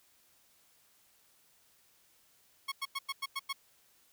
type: tone bursts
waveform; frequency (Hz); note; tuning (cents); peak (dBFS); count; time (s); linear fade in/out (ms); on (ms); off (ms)
15% pulse; 1097; C#6; -18; -27; 7; 2.68-3.53; 10; 40; 95
effects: white hiss -67 dBFS RMS until 4.12 s